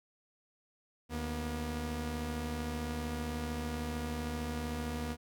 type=tone pair together; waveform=sawtooth; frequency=75.6 / 240 Hz; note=D#2 / B3; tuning=-49 / -49 cents; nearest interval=octave + minor sixth; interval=2000 cents; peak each=-34 / -34 dBFS; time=1.09-5.17 s; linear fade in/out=50 ms; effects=none